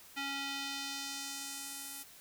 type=tone with band-pass filter sweep; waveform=square; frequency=277.2 Hz; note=C#4; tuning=in tune; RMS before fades=-41 dBFS; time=0.16-2.04 s; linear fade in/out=20 ms; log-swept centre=2600 to 12000 Hz; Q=1.1; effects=white hiss -56 dBFS RMS until 2.2 s